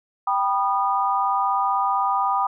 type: chord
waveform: sine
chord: G augmented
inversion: none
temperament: just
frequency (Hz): 784 / 980 / 1225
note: G5 / B5 / D#6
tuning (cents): 0 / -14 / -27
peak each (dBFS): -23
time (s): 0.27-2.47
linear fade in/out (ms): 5
effects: none